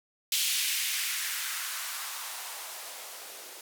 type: noise with band-pass filter sweep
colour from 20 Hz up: violet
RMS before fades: -34 dBFS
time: 0.32-3.61 s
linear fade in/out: 2 ms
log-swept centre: 3100 to 400 Hz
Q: 1.7
effects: none